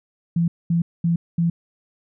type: tone bursts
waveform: sine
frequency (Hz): 169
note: E3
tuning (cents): +43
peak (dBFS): -16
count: 4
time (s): 0.36-1.5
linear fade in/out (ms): 5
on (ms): 120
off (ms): 220
effects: none